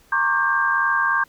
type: tone cluster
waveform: sine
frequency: 929 / 1080 / 1163 / 1588 Hz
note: A#5 / C#6 / D6 / G6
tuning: -6 / -45 / -17 / +22 cents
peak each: -27 / -23 / -25 / -19 dBFS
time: 0.12-1.24 s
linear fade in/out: 5 ms
effects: pink hiss -55 dBFS RMS until 1.28 s